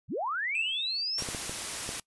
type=linear sweep; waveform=sine; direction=up; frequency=70.2 to 5760 Hz; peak=-29 dBFS; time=0.08-1.24 s; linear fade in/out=50 ms
type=tone with exponential decay; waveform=triangle; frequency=2637 Hz; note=E7; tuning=in tune; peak=-28 dBFS; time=0.55-1.43 s; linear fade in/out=1 ms; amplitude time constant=190 ms
type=noise; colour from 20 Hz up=white; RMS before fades=-35 dBFS; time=1.18-2 s; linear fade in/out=2 ms
type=clicks; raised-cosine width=2 ms; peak=-24 dBFS; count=5; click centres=1.223 / 1.288 / 1.348 / 1.495 / 1.891 s
effects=noise-tail reverb RT60 0.1 s tail -22 dB re dry + resampled to 24000 Hz